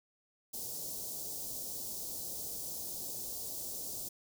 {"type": "band-stop noise", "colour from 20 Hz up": "white", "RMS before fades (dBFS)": -41, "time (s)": [0.53, 4.09], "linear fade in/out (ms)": 10, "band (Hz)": [690, 4800], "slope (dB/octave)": 24, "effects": []}